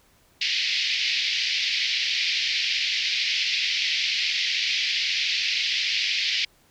pink band-pass noise, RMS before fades -25 dBFS, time 0.41-6.45 s, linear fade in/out 5 ms, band 2100 to 5200 Hz, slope 48 dB/octave, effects pink hiss -60 dBFS RMS until 6.7 s

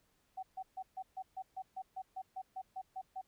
sine tone bursts, 758 Hz, F#5, 42 cents sharp, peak -39 dBFS, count 15, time 0.37-3.215 s, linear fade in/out 10 ms, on 59 ms, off 140 ms, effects pink hiss -75 dBFS RMS until 3.27 s

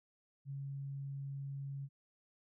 sine tone, 138.5 Hz, C#3, 1 cent flat, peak -40 dBFS, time 0.45-1.89 s, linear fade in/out 50 ms, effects none

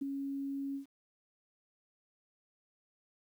sine tone with ADSR envelope, 276.2 Hz, C#4, 6 cents flat, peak -30 dBFS, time 0.01-0.86 s, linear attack 12 ms, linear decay 7 ms, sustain -5 dB, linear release 110 ms, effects 11-bit

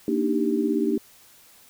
sine chord, Eb major seventh, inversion second, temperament equal, 233.1 / 293.7 / 311.1 / 392 Hz, Bb3 / D4 / Eb4 / G4, 0 / 0 / 0 / 0 cents, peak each -26 dBFS, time 0.08-0.98 s, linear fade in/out 2 ms, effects white hiss -53 dBFS RMS until 1.69 s

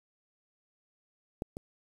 clicks, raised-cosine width 2 ms, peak -20 / -26 dBFS, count 2, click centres 1.421 / 1.569 s, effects 8-bit

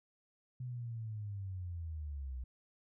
sine linear sweep, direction down, 127.2 to 61 Hz, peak -39 dBFS, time 0.6-2.44 s, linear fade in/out 5 ms, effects none

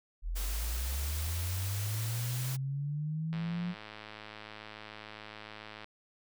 sine linear sweep, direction up, 38.87 to 179.6 Hz, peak -32 dBFS, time 0.22-3.75 s, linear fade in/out 50 ms
white noise, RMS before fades -41 dBFS, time 0.35-2.57 s, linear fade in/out 20 ms
click train, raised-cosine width 0.3 ms, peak -29 dBFS, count 270, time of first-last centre 3.33-5.844 s, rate 107 Hz
effects none

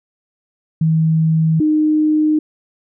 sine tone pair in turn, 160.1 / 307 Hz, D#3 / D#4, +50 / -23 cents, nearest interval major seventh, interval 1127 cents, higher second, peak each -11 dBFS, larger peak neither, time 0.81-1.6 / 1.6-2.39 s, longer neither, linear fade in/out 5 ms, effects none

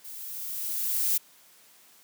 violet noise with level ramp, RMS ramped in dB -42 to -24 dBFS, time 0.04-1.18 s, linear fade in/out 10 ms, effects white hiss -57 dBFS RMS until 2.03 s + high-pass 150 Hz 12 dB/octave

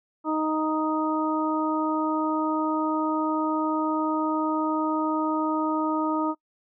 harmonic tone, 311.4 Hz, D#4, 2 cents sharp, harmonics 1 / 2 / 3 / 4, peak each -25 / -32 / -29 / -30 dBFS, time 0.24-6.35 s, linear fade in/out 50 ms, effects noise-tail reverb RT60 0.1 s tail -25 dB re dry

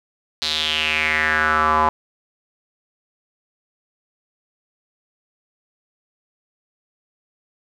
square tone with band-pass filter sweep, 77.78 Hz, D#2, in tune, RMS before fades -19 dBFS, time 0.42-1.89 s, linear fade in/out 0 ms, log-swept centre 4200 to 960 Hz, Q 5, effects none

